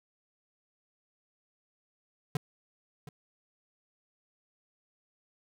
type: tone with echo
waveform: square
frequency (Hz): 146.3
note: D3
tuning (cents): -6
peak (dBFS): -28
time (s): 2.35-2.37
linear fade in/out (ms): 2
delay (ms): 720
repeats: 1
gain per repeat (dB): -15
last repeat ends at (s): 3.09
effects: none